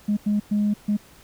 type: tone bursts at uneven times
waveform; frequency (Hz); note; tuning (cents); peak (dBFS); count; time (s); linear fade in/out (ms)
sine; 207.7; G#3; 0; -17; 4; 0.08-0.17 / 0.26-0.4 / 0.51-0.74 / 0.88-0.97; 10
effects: tanh soft clip ceiling -15 dBFS + pink hiss -51 dBFS RMS until 1.23 s